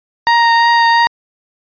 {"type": "tone with vibrato", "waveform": "30% pulse", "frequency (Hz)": 932.3, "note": "A#5", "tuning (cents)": 0, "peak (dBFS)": -5, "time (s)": [0.27, 1.07], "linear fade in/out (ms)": 0, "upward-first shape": "triangle", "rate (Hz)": 2.9, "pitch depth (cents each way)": 14, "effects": ["resampled to 11025 Hz"]}